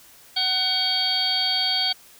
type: harmonic tone with a mistuned harmonic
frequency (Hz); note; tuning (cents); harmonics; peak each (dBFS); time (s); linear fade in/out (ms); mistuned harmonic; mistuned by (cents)
750; F#5; +23; 1 / 2 / 3 / 4 / 5 / 6; -31 / -35 / -32 / -24 / -32 / -23; 0.36-1.93; 10; 4; +130
effects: white hiss -50 dBFS RMS until 2.19 s